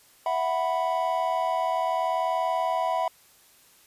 triangle chord, E suspended second, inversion none, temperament equal, 659.3 / 740 / 987.8 Hz, E5 / F#5 / B5, 0 / 0 / 0 cents, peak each -26 dBFS, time 0.26-3.08 s, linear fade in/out 2 ms, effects white hiss -57 dBFS RMS until 3.86 s + resampled to 32000 Hz

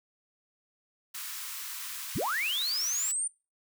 white high-pass noise, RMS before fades -39 dBFS, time 1.14-3.12 s, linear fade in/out 10 ms, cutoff 980 Hz, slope 48 dB/octave
sine linear sweep, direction up, 40.62 to 9190 Hz, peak -28 dBFS, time 2.15-3.28 s, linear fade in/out 10 ms
effects noise-tail reverb RT60 0.3 s tail -24 dB re dry

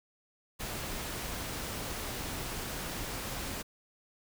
pink noise, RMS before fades -38 dBFS, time 0.59-3.63 s, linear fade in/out 20 ms, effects none

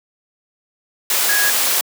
sine tone in noise, 1661.2 Hz, G#6, in tune, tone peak -17 dBFS, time 1.29-1.5 s, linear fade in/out 2 ms, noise white, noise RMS -17 dBFS, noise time 1.1-1.81 s, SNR -3 dB, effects high-pass 400 Hz 12 dB/octave

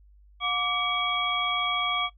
sine tone cluster, 720 / 1164 / 2267 / 3302 Hz, F#5 / D6 / C#7 / G#7, -47 / -16 / +38 / -11 cents, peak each -34 / -28 / -31 / -28 dBFS, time 0.4-2.1 s, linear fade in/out 50 ms, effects noise-tail reverb RT60 0.1 s tail -17 dB re dry + added 50 Hz sine -52 dBFS peak until 2.17 s

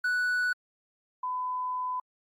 triangle / sine tone pair in turn, 1480 / 1005.4 Hz, F#6 / B5, 0 / +31 cents, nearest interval perfect fifth, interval 669 cents, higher first, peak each -23 / -29 dBFS, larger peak first, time 0.04-0.53 / 1.23-2 s, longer second, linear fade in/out 5 ms, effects Opus 32 kbps

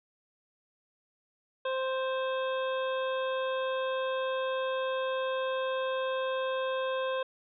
harmonic tone with a mistuned harmonic, 523.3 Hz, C5, in tune, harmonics 1 / 2 / 3 / 5 / 6 / 7, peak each -30 / -36 / -40 / -44 / -46 / -47 dBFS, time 1.65-7.23 s, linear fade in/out 5 ms, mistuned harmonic 6, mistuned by +72 cents, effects none

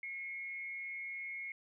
sine tone with frequency modulation, 2170 Hz, C#7, 37 cents flat, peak -40 dBFS, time 0.03-1.52 s, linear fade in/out 2 ms, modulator 157 Hz, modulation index 0.39, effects none

